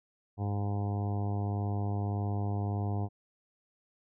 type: harmonic tone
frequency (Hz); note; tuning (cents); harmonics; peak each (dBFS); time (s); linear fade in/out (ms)
101.7; G#2; -36; 1 / 2 / 3 / 4 / 5 / 6 / 7 / 8 / 9 / 10; -30 / -39 / -42 / -44 / -49 / -52 / -43 / -47 / -50 / -55; 0.37-3.09; 50
effects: none